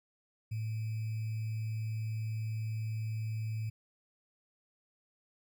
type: tone with sample-and-hold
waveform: sine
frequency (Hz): 110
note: A2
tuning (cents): 0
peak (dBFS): -33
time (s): 0.51-3.7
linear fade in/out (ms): 10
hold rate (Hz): 2450
effects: none